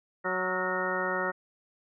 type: harmonic tone with a mistuned harmonic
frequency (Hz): 185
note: F#3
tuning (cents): 0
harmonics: 1 / 2 / 3 / 4 / 5 / 6 / 7 / 8 / 10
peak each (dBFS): -40 / -35 / -34 / -40 / -37 / -39 / -36 / -35 / -34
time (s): 0.24-1.32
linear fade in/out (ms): 20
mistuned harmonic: 8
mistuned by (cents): -46
effects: none